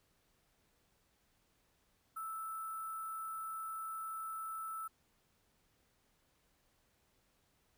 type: tone with sample-and-hold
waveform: sine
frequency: 1318.5 Hz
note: E6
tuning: in tune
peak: -40 dBFS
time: 2.16-4.88 s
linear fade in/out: 10 ms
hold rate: 11025 Hz
effects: pink hiss -75 dBFS RMS until 7.77 s